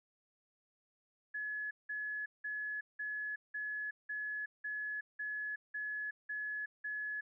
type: tone bursts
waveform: sine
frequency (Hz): 1701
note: G#6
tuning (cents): +41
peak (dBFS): -37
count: 11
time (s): 1.34-7.21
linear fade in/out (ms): 10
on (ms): 370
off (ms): 180
effects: none